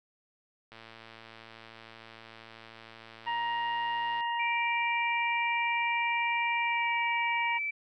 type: click train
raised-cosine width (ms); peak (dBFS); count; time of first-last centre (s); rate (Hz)
0.3; -32; 395; 0.72-4.207; 113
type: harmonic tone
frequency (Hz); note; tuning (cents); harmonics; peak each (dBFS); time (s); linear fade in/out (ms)
940; A#5; +14; 1 / 2 / 3; -30 / -36 / -40; 3.26-7.59; 20
type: tone with pitch glide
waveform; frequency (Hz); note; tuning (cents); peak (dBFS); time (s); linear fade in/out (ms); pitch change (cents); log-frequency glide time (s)
sine; 2349 to 2319; D7 to D7; 0 to -22; -30; 4.39-7.71; 10; -22; 6.63-6.89
effects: none